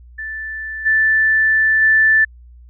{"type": "tone with level steps", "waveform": "sine", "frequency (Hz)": 1760, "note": "A6", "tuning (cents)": 0, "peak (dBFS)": [-24, -11, -9], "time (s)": [0.18, 2.25], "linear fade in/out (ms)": 10, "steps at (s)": [0.85, 1.81], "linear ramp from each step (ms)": 20, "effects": ["added 60 Hz sine -39 dBFS peak until 2.69 s"]}